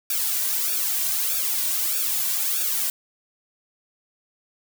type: noise with flanger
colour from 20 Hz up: blue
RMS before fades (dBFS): -24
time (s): 0.1-2.9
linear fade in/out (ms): 2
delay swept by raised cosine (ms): 0.97 to 2.37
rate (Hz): 1.6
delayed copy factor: -0.95
effects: none